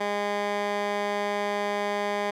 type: tone with band-pass filter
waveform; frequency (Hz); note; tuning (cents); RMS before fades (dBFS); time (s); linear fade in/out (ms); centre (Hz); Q
15% pulse; 204.6; G#3; -26; -28; 0-2.31; 10; 1200; 0.63
effects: none